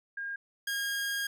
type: tone pair in turn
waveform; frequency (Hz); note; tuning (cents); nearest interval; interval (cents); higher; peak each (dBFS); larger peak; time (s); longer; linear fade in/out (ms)
sine / sawtooth; 1617 / 1626.3; G#6 / G#6; -47 / -37; unison; 10; second; -34 / -27; second; 0.17-0.36 / 0.67-1.27; second; 5
effects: none